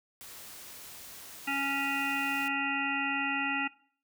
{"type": "noise", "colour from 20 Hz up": "white", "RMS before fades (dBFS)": -47, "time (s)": [0.21, 2.48], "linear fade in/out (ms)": 0}
{"type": "harmonic tone", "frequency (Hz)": 277.2, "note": "C#4", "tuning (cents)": 0, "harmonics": [1, 3, 5, 7, 9, 10], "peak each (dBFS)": [-36, -36, -36, -36, -36, -36], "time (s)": [1.47, 3.68], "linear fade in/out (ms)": 10}
{"effects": ["noise-tail reverb RT60 0.5 s tail -20 dB re dry"]}